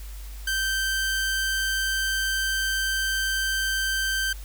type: tone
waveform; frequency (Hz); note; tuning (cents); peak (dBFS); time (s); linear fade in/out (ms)
sawtooth; 1558; G6; -11; -20; 0.47-4.33; 5
effects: added 50 Hz sine -35 dBFS peak until 4.44 s + white hiss -48 dBFS RMS until 4.44 s